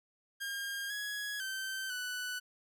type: tone with pitch steps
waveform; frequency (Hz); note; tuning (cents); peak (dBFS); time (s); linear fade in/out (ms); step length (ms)
sawtooth; 1614 / 1671 / 1548 / 1489; G#6 / G#6 / G6 / F#6; -50 / +10 / -22 / +11; -33; 0.4-2.4; 20; 500
effects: none